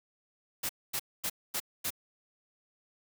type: noise bursts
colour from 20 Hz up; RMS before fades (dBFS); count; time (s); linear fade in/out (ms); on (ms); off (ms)
white; -33; 5; 0.63-1.905; 10; 63; 240
effects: none